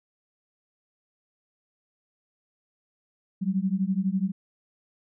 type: beating tone pair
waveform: sine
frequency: 185 / 197 Hz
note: F#3 / G3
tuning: 0 / +9 cents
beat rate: 12 Hz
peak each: -26 dBFS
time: 3.41-4.32 s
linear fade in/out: 20 ms
effects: none